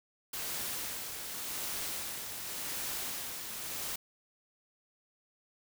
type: noise with tremolo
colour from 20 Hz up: white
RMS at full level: -37 dBFS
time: 0.33-3.96 s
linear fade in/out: 5 ms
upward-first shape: sine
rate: 0.88 Hz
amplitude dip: 40%
effects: none